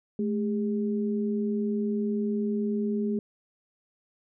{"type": "tone pair together", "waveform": "sine", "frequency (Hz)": [214.5, 404.9], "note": ["A3", "G#4"], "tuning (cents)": [-44, -44], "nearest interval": "major seventh", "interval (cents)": 1100, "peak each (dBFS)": [-26, -31], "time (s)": [0.19, 3.19], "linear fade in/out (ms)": 2, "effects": []}